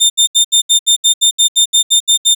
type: tone bursts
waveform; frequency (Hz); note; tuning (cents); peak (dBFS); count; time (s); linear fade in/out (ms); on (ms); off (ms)
25% pulse; 3614; A7; +46; -3; 14; 0-2.349; 20; 100; 73
effects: none